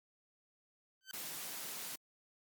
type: tone with exponential growth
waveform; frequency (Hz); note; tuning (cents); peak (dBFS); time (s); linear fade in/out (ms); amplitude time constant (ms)
15% pulse; 1541; G6; -30; -35; 1.01-1.11; 0; 20
type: high-pass noise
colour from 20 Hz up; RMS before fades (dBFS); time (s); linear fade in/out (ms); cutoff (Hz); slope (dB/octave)
white; -44; 1.13-1.96; 10; 120; 96
effects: Opus 48 kbps